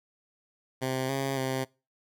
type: tone with pitch steps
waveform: 10% pulse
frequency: 130.7 / 135.9 / 131.5 Hz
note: C3 / C#3 / C3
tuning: -1 / -34 / +9 cents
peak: -20 dBFS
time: 0.81-1.65 s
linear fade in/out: 20 ms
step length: 280 ms
effects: noise-tail reverb RT60 0.3 s tail -24 dB re dry